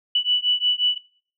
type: beating tone pair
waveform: sine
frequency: 2960 / 2965.6 Hz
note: F#7 / F#7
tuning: 0 / +3 cents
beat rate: 5.6 Hz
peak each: -21 dBFS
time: 0.15-0.98 s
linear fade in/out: 5 ms
effects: noise-tail reverb RT60 0.5 s tail -23 dB re dry